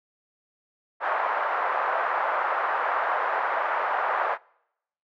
white band-pass noise, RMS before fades -26 dBFS, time 1-4.38 s, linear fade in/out 50 ms, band 600 to 1400 Hz, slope 24 dB/octave, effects noise-tail reverb RT60 0.8 s tail -26 dB re dry

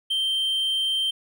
triangle tone, 3136 Hz, G7, in tune, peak -20 dBFS, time 0.1-1.11 s, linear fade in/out 10 ms, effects none

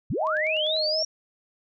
sine linear sweep, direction up, 65.4 to 5660 Hz, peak -24 dBFS, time 0.1-1.05 s, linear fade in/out 5 ms
sine tone with vibrato, 622.3 Hz, D#5, in tune, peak -26 dBFS, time 0.2-1.03 s, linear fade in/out 5 ms, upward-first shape sine, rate 4.1 Hz, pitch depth 26 cents each way
click train, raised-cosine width 0.2 ms, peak -29 dBFS, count 6, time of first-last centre 0.27-0.765 s, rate 10.1 Hz
effects none

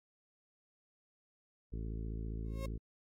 harmonic tone, 55 Hz, A1, in tune, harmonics 1 / 2 / 3 / 4 / 5 / 6 / 7 / 8, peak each -39 / -45 / -49 / -51 / -53 / -55 / -56 / -57 dBFS, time 1.72-2.78 s, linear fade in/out 10 ms
35% pulse tone with exponential growth, 539 Hz, C#5, 49 cents flat, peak -38 dBFS, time 2.44-2.66 s, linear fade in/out 5 ms, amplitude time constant 47 ms
effects AAC 64 kbps

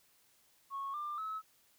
sine tone with pitch steps, 1100 / 1192.6 / 1293.1 Hz, C#6 / D6 / E6, -14 / +26 / -34 cents, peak -36 dBFS, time 0.7-1.42 s, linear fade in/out 50 ms, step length 240 ms, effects tanh soft clip ceiling -33 dBFS + white hiss -69 dBFS RMS until 1.78 s

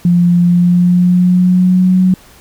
sine tone with pitch glide, 174.61 to 184.99 Hz, F3 to F#3, 0 to 0 cents, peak -6 dBFS, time 0.05-2.14 s, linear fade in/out 2 ms, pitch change +100 cents, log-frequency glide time 0.43-2.01 s, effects pink hiss -42 dBFS RMS until 2.4 s

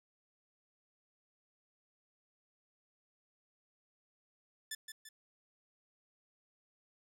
10% pulse tone with echo, 1752 Hz, A6, 8 cents flat, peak -30 dBFS, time 4.71-4.75 s, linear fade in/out 5 ms, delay 170 ms, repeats 2, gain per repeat -6 dB, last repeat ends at 5.09 s, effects none

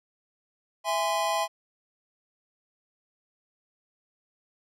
square chord, E augmented, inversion none, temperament just, 659.3 / 824.1 / 1030.1 Hz, E5 / G#5 / B#5, 0 / -14 / -27 cents, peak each -30 dBFS, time 0.84-1.48 s, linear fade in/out 50 ms, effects low-pass 12000 Hz 12 dB/octave

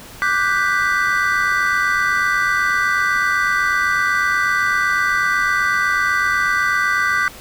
triangle chord, G major seventh, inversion second, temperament equal, 1174.7 / 1480 / 1568 / 1975.5 Hz, D6 / F#6 / G6 / B6, 0 / 0 / 0 / 0 cents, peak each -19 dBFS, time 0.22-7.28 s, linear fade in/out 0 ms, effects pink hiss -38 dBFS RMS until 7.4 s

